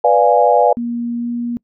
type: chord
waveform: sine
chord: B diminished seventh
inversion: none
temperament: equal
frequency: 493.9 / 587.3 / 698.5 / 830.6 Hz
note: B4 / D5 / F5 / Ab5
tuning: 0 / 0 / 0 / 0 cents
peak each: -14 dBFS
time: 0.04-0.73 s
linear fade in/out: 5 ms
type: tone with pitch glide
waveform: sine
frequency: 236.9 to 238.4 Hz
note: A#3 to A#3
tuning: +28 to +39 cents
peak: -18 dBFS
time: 0.77-1.57 s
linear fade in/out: 0 ms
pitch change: +11 cents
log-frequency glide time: 1.18-1.28 s
effects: noise-tail reverb RT60 0.1 s tail -26 dB re dry